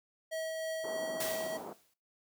square tone with tremolo, 642 Hz, E5, 46 cents flat, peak -35 dBFS, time 0.31-1.58 s, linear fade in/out 20 ms, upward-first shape triangle, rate 3.2 Hz, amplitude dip 25%
white band-pass noise, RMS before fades -44 dBFS, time 0.84-1.73 s, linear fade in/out 2 ms, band 180 to 890 Hz, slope 24 dB/octave
white noise with exponential decay, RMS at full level -35 dBFS, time 1.2-1.94 s, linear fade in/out 5 ms, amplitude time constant 160 ms
effects noise-tail reverb RT60 0.3 s tail -17 dB re dry

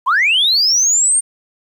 sine linear sweep, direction up, 932.3 to 8870 Hz, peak -9 dBFS, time 0.06-1.21 s, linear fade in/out 20 ms, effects tanh soft clip ceiling -7 dBFS + 8-bit

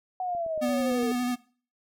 sine linear sweep, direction down, 748 to 440 Hz, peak -27 dBFS, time 0.2-1.12 s, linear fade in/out 2 ms
click train, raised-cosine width 2 ms, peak -34 dBFS, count 7, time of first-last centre 0.35-1.031 s, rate 8.81 Hz
square tone with vibrato, 246.9 Hz, B3, in tune, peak -26 dBFS, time 0.61-1.36 s, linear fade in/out 20 ms, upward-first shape square, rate 12 Hz, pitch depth 17 cents each way
effects noise-tail reverb RT60 0.4 s tail -19 dB re dry + MP3 96 kbps

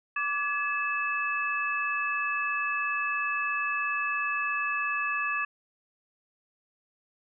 sine tone cluster, 1167 / 1696 / 2613 Hz, D6 / G#6 / E7, -11 / +36 / -16 cents, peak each -31 dBFS, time 0.16-5.45 s, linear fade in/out 5 ms, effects none

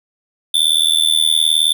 square tone with amplitude modulation, 3520 Hz, A7, in tune, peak -8 dBFS, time 0.54-1.73 s, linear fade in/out 5 ms, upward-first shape sine, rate 79.1 Hz, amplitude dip 100%, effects none

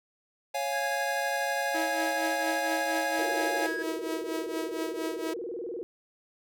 square chord, Db major, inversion none, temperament equal, 554.4 / 698.5 / 830.6 Hz, Db5 / F5 / Ab5, 0 / 0 / 0 cents, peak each -34 dBFS, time 0.54-3.67 s, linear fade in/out 10 ms
triangle tone, 1651 Hz, G#6, 11 cents flat, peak -31 dBFS, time 0.72-3.83 s, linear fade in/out 10 ms
sawtooth tone with tremolo, 322 Hz, E4, 41 cents flat, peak -26 dBFS, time 1.74-5.34 s, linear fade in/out 10 ms, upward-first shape triangle, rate 4.3 Hz, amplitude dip 80%
sine tone with vibrato, 409.8 Hz, G#4, 23 cents flat, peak -33 dBFS, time 3.19-5.83 s, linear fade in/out 0 ms, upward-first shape square, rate 20 Hz, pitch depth 240 cents each way
effects none

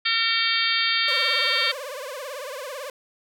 harmonic tone, 456 Hz, A#4, 38 cents flat, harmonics 3 / 4 / 5 / 6 / 7 / 8 / 9 / 10, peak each -29 / -28 / -26 / -32 / -27 / -27 / -36 / -27 dBFS, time 0.05-1.72 s, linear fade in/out 10 ms
sawtooth tone with vibrato, 546 Hz, C#5, 26 cents flat, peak -28 dBFS, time 1.08-2.9 s, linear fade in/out 2 ms, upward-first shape triangle, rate 18 Hz, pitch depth 200 cents each way
effects none

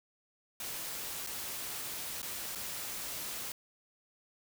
white noise with dropouts, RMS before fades -40 dBFS, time 0.6-3.52 s, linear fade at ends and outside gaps 2 ms, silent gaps 1.265-1.271 / 2.219-2.228 / 2.551-2.556 s, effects none

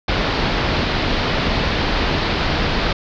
pink low-pass noise, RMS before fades -19 dBFS, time 0.08-2.93 s, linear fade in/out 5 ms, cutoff 4800 Hz, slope 48 dB/octave, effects none

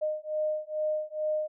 sine beating tone pair, 613 / 615.3 Hz, D#5 / D#5, -26 / -19 cents, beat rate 2.3 Hz, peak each -31 dBFS, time 0.01-1.48 s, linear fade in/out 20 ms, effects none

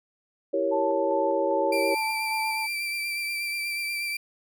sine chord, E diminished seventh, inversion none, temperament equal, 329.6 / 392 / 466.2 / 554.4 Hz, E4 / G4 / Bb4 / Db5, 0 / 0 / 0 / 0 cents, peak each -30 / -29 / -31 / -25 dBFS, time 0.53-1.95 s, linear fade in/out 10 ms
sine tone with tremolo, 880 Hz, A5, in tune, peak -27 dBFS, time 0.71-2.67 s, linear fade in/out 20 ms, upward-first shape square, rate 2.5 Hz, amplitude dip 30%
35% pulse tone with vibrato, 2349 Hz, D7, in tune, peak -26 dBFS, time 1.72-4.17 s, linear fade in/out 5 ms, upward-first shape sine, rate 8.3 Hz, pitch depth 22 cents each way
effects none

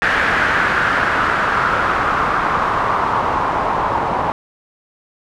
white noise with low-pass filter sweep, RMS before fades -17 dBFS, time 0.02-4.32 s, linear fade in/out 0 ms, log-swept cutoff 1700 to 920 Hz, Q 3.2, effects none

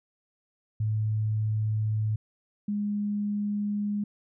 sine tone pair in turn, 108.1 / 206.1 Hz, A2 / G#3, -30 / -13 cents, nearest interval major seventh, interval 1117 cents, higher second, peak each -24 / -26 dBFS, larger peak first, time 0.8-2.16 / 2.68-4.04 s, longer neither, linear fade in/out 5 ms, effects none

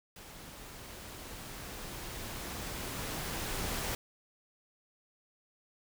pink noise with level ramp, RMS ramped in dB -50 to -35 dBFS, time 0.16-3.95 s, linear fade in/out 2 ms, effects none

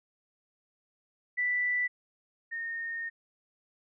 sine tone pair in turn, 1975.5 / 1839.5 Hz, B6 / A#6, 0 / -24 cents, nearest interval minor second, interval 124 cents, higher first, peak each -26 / -33 dBFS, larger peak first, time 1.37-1.88 / 2.51-3.1 s, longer second, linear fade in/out 20 ms, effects none

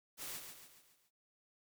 white noise with echo, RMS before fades -45 dBFS, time 0.17-0.41 s, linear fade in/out 50 ms, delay 140 ms, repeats 5, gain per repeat -6 dB, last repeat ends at 1.11 s, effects none

